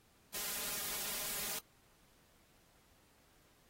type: noise with comb filter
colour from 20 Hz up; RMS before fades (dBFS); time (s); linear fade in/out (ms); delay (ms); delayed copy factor
white; -40; 0.34-1.59; 5; 4.9; +0.9
effects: pink hiss -69 dBFS RMS until 3.69 s + AAC 48 kbps